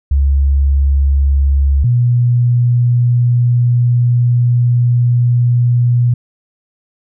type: tone pair in turn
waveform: sine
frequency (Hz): 69.3 / 121.37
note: C#2 / B2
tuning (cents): 0 / -30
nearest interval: minor seventh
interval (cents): 970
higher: second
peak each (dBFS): -8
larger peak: neither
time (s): 0.11-1.84 / 1.84-6.14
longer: second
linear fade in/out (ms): 5
effects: none